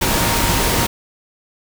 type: tone in noise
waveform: sine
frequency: 932.3 Hz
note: A#5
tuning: in tune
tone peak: -26 dBFS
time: 0.01-0.87 s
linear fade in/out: 10 ms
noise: pink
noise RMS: -17 dBFS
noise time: 0.01-0.87 s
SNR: -12 dB
effects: none